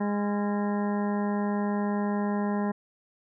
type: harmonic tone with a mistuned harmonic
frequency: 205.2 Hz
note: G#3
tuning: 21 cents flat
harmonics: 1 / 2 / 3 / 4 / 5 / 7 / 8 / 9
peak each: -26 / -34 / -37 / -36 / -38 / -47 / -46 / -45 dBFS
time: 0-2.72 s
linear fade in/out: 10 ms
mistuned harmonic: 7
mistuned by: -71 cents
effects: none